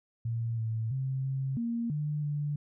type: tone with pitch steps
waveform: sine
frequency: 115.4 / 111.9 / 132.7 / 134.2 / 233.4 / 149.2 / 146.7 Hz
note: A#2 / A2 / C3 / C3 / A#3 / D3 / D3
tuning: -17 / +30 / +25 / +44 / +2 / +28 / -2 cents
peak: -29 dBFS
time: 0.25-2.56 s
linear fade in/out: 5 ms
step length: 330 ms
effects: none